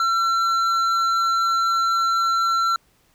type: tone with hard clipping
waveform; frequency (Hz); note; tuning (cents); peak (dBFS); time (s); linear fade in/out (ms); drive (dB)
triangle; 1352; E6; +43; -19; 0-2.76; 2; 11
effects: pink hiss -61 dBFS RMS until 3.14 s